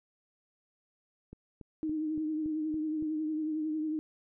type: click train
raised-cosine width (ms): 3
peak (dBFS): -33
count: 7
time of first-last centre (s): 1.33-3.025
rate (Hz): 3.54
type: tone with vibrato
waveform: sine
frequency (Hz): 310.1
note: D#4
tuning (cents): -6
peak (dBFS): -30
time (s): 1.83-3.99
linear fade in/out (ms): 0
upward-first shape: triangle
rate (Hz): 11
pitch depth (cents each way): 46
effects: none